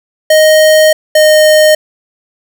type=tone pair in turn; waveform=square; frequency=622.3 / 616.2 Hz; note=D#5 / D#5; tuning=0 / -17 cents; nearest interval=unison; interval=17 cents; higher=first; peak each=-4 dBFS; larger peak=neither; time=0.3-0.93 / 1.15-1.75 s; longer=first; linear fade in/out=5 ms; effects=none